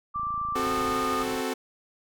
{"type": "tone with pitch glide", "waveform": "sine", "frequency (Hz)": [1174.7, 1222.5], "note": ["D6", "D#6"], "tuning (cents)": [0, -31], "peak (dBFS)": -27, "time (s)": [0.14, 1.24], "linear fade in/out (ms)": 20, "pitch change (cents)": 69, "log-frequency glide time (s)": [0.55, 0.7]}
{"type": "click train", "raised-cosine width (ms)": 5, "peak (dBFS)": -33, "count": 23, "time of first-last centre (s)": [0.16, 0.96], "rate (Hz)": 27.5}
{"type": "chord", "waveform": "sawtooth", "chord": "F# diminished", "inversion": "second", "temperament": "equal", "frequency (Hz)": [261.6, 370, 440], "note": ["C4", "F#4", "A4"], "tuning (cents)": [0, 0, 0], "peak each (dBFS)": [-27, -29, -28], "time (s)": [0.55, 1.54], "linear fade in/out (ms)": 10}
{"type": "low-pass noise", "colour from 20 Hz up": "pink", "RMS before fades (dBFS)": -42, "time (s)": [0.62, 1.41], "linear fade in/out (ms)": 5, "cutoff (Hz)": 4800, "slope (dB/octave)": 96}
{"effects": []}